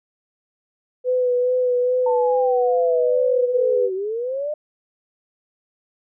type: tone with vibrato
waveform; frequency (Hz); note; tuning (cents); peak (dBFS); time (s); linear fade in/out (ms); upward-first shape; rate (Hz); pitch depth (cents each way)
sine; 498.6; B4; +16; -16; 1.04-3.9; 50; sine; 2.4; 24
type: linear two-way sweep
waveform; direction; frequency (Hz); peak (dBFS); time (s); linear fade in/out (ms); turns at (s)
sine; down then up; 903 to 370 to 612; -22; 2.06-4.54; 5; 3.94
effects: none